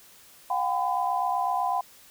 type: tone cluster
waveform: sine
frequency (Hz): 720 / 788 / 1009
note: F#5 / G5 / B5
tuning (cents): -47 / +9 / +37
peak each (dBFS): -28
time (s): 0.5-1.81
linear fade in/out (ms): 5
effects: white hiss -53 dBFS RMS until 2.1 s